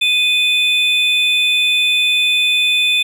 triangle tone pair together, 2489 / 3520 Hz, D#7 / A7, 0 / 0 cents, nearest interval tritone, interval 600 cents, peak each -13 dBFS, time 0.01-3.03 s, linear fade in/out 10 ms, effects none

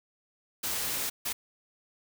white noise bursts at uneven times, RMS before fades -32 dBFS, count 2, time 0.63-1.1 / 1.25-1.33 s, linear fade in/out 10 ms, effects none

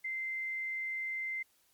sine tone, 2080 Hz, C7, 11 cents flat, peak -34 dBFS, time 0.04-1.43 s, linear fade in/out 10 ms, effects white hiss -70 dBFS RMS until 1.73 s + MP3 96 kbps

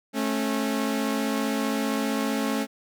sawtooth tone pair together, 217.6 / 272.9 Hz, A3 / C#4, -19 / -27 cents, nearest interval major third, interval 392 cents, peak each -23 dBFS, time 0.13-2.67 s, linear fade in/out 50 ms, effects none

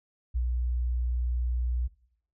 sine tone with ADSR envelope, 60.9 Hz, B1, 24 cents flat, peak -23 dBFS, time 0.34-1.88 s, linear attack 23 ms, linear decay 43 ms, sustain -2 dB, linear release 20 ms, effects noise-tail reverb RT60 0.7 s tail -20 dB re dry + tanh soft clip ceiling -19 dBFS

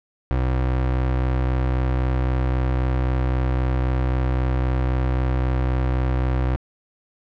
30% pulse tone, 63.8 Hz, C2, 43 cents flat, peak -16 dBFS, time 0.31-6.56 s, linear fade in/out 0 ms, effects low-pass 2000 Hz 12 dB/octave

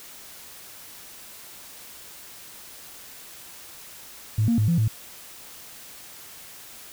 sine tone with pitch steps, 108.2 / 232.4 / 107 / 169.3 / 110.3 Hz, A2 / A#3 / A2 / E3 / A2, -29 / -5 / -48 / +46 / +5 cents, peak -17 dBFS, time 4.38-4.88 s, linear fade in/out 5 ms, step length 100 ms, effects tanh soft clip ceiling -13 dBFS + white hiss -44 dBFS RMS until 6.92 s

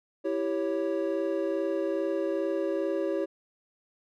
triangle chord, C# diminished, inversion first, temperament equal, 329.6 / 392 / 554.4 Hz, E4 / G4 / C#5, 0 / 0 / 0 cents, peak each -29 dBFS, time 0.24-3.26 s, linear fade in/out 20 ms, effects none

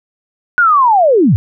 sine linear sweep, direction down, 1480 to 81.1 Hz, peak -6 dBFS, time 0.58-1.36 s, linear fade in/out 0 ms, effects none

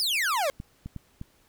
40% pulse exponential sweep, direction down, 5274 to 523.3 Hz, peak -23 dBFS, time 0-0.5 s, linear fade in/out 0 ms
clicks, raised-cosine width 5 ms, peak -24 dBFS, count 4, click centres 0.601 / 0.86 / 0.963 / 1.214 s
effects pink hiss -63 dBFS RMS until 1.48 s

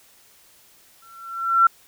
sine tone with exponential growth, 1354 Hz, E6, 46 cents sharp, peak -9 dBFS, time 1.02-1.67 s, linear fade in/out 5 ms, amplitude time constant 140 ms, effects white hiss -54 dBFS RMS until 1.87 s

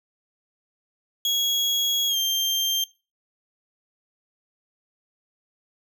35% pulse tone with pitch glide, 3322 to 3170 Hz, G#7 to G7, 0 to +19 cents, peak -19 dBFS, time 1.25-2.84 s, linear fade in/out 2 ms, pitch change -81 cents, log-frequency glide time 2.08-2.17 s, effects noise-tail reverb RT60 0.3 s tail -21 dB re dry

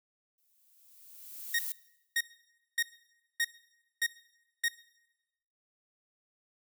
violet noise with exponential growth, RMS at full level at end -35 dBFS, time 0.38-1.72 s, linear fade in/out 1 ms, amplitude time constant 290 ms
sawtooth tone bursts, 1864.7 Hz, A#6, in tune, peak -23 dBFS, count 6, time 1.54-4.684 s, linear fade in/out 5 ms, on 49 ms, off 570 ms
effects noise-tail reverb RT60 1.0 s tail -20 dB re dry

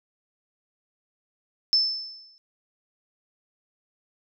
sine tone with exponential decay, 5274 Hz, E8, in tune, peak -15 dBFS, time 1.73-2.38 s, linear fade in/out 0 ms, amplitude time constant 140 ms, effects none

